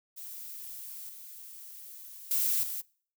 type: noise with level steps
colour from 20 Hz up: violet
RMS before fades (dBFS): -43 / -47 / -28 / -36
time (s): 0.16-2.82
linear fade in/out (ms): 20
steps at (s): 1.09 / 2.31 / 2.63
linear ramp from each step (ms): 2
effects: noise-tail reverb RT60 0.5 s tail -24 dB re dry